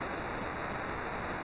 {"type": "noise with sample-and-hold", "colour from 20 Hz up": "violet", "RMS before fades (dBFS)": -37, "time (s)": [0, 1.43], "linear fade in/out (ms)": 10, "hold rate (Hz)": 3150, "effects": ["resampled to 8000 Hz"]}